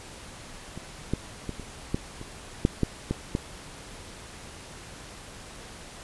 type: clicks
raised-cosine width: 3 ms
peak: -24 / -12 / -18 / -26 / -12 / -26 / -6 / -9 / -13 / -12 dBFS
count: 10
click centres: 0.776 / 1.136 / 1.493 / 1.597 / 1.945 / 2.214 / 2.651 / 2.833 / 3.11 / 3.351 s
effects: pink hiss -44 dBFS RMS until 6.03 s + resampled to 24000 Hz